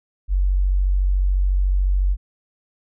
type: tone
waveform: sine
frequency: 46.97 Hz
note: F#1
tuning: 27 cents sharp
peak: -15 dBFS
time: 0.28-2.17 s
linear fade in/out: 50 ms
effects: none